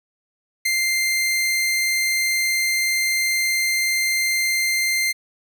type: tone with ADSR envelope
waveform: sawtooth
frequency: 2093 Hz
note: C7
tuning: in tune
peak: -12 dBFS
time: 0.65-5.13 s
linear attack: 11 ms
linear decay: 4 ms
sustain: -3 dB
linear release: 22 ms
effects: none